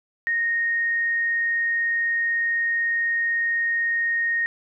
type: tone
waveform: sine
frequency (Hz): 1858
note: A#6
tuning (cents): -6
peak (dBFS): -20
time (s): 0.27-4.46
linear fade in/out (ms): 0
effects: none